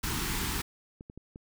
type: band-stop noise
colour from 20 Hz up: pink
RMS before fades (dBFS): -32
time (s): 0.03-0.62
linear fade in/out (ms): 10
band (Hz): 420 to 840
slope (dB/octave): 48
type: clicks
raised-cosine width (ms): 3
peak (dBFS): -31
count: 4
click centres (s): 1.009 / 1.099 / 1.176 / 1.359
effects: none